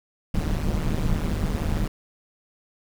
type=noise with amplitude modulation; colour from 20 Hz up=brown; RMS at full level=-20 dBFS; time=0.34-1.88 s; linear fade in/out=5 ms; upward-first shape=sine; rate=154 Hz; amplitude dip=95%; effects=none

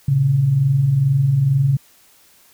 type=tone pair together; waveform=sine; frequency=116 / 138.25 Hz; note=A#2 / C#3; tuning=-8 / -4 cents; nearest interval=minor third; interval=304 cents; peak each=-22 / -13 dBFS; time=0.08-1.77 s; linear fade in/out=5 ms; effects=white hiss -52 dBFS RMS until 2.53 s

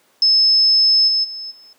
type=tone with level steps; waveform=sine; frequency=5220 Hz; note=E8; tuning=18 cents flat; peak=-10 / -14 / -27 / -42 dBFS; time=0.22-1.73 s; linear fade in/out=2 ms; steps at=1.07 / 1.23 / 1.5 s; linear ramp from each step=20 ms; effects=pink hiss -57 dBFS RMS until 1.78 s + high-pass 300 Hz 12 dB/octave

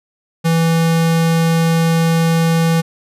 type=tone; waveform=square; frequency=164.81 Hz; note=E3; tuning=in tune; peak=-12 dBFS; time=0.44-2.82 s; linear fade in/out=20 ms; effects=resampled to 32000 Hz

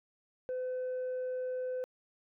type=tone; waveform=sine; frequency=508 Hz; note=B4; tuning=49 cents sharp; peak=-31 dBFS; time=0.49-1.84 s; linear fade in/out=0 ms; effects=tanh soft clip ceiling -32 dBFS

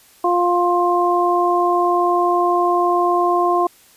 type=harmonic tone; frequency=351.8 Hz; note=F4; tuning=13 cents sharp; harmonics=1 / 2 / 3; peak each=-18 / -18 / -18 dBFS; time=0.24-3.67 s; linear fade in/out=5 ms; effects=white hiss -50 dBFS RMS until 3.96 s + resampled to 32000 Hz

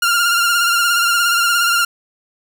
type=tone with vibrato; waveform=sawtooth; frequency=1396.9 Hz; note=F6; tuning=in tune; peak=-9 dBFS; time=0.02-1.85 s; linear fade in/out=5 ms; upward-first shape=sine; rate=17 Hz; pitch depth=39 cents each way; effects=none

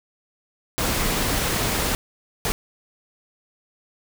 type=noise bursts at uneven times; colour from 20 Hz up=pink; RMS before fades=-23 dBFS; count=2; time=0.78-1.95 / 2.45-2.52 s; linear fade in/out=0 ms; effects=none

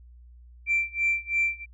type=tone with tremolo; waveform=sine; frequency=2349 Hz; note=D7; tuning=in tune; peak=-19 dBFS; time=0.66-1.66 s; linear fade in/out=50 ms; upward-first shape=sine; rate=3 Hz; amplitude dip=95%; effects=tanh soft clip ceiling -16 dBFS + added 60 Hz sine -47 dBFS peak until 1.73 s

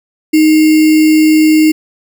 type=tone with sample-and-hold; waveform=sine; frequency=311.4 Hz; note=D#4; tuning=2 cents sharp; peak=-4 dBFS; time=0.33-1.72 s; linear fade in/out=10 ms; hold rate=2450 Hz; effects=none

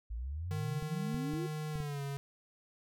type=exponential sweep; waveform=sine; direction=up; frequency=52.5 to 370 Hz; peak=-36 dBFS; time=0.1-1.47 s; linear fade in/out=10 ms
type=tone with pitch glide; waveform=square; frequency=153.4 to 139.86 Hz; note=D#3 to C#3; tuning=-24 to +16 cents; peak=-37 dBFS; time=0.51-2.17 s; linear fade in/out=0 ms; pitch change=-160 cents; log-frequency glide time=1.71-2.02 s
type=clicks; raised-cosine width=5 ms; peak=-30 dBFS; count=5; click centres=0.825 / 1.145 / 1.337 / 1.756 / 1.803 s
effects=none

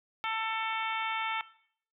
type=harmonic tone; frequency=444.9 Hz; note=A4; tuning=19 cents sharp; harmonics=2 / 3 / 4 / 5 / 6 / 7 / 8; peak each=-35 / -35 / -43 / -37 / -42 / -42 / -45 dBFS; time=0.24-1.41 s; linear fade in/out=0 ms; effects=noise-tail reverb RT60 0.6 s tail -18 dB re dry

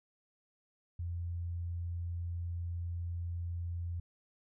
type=tone; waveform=sine; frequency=86.1 Hz; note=F2; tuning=24 cents flat; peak=-35 dBFS; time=0.99-4 s; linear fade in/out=5 ms; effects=none

